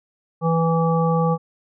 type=harmonic tone; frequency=164.81 Hz; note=E3; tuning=in tune; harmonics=1 / 3 / 5 / 7; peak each=-18 / -22 / -25 / -26 dBFS; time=0.41-1.38 s; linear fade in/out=50 ms; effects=none